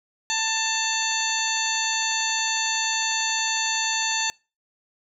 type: harmonic tone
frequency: 889 Hz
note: A5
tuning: 18 cents sharp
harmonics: 1 / 2 / 3 / 4 / 5 / 7 / 8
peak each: -30 / -30 / -30 / -30 / -30 / -30 / -30 dBFS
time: 0.3-4.3 s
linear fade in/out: 0 ms
effects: noise-tail reverb RT60 0.3 s tail -25 dB re dry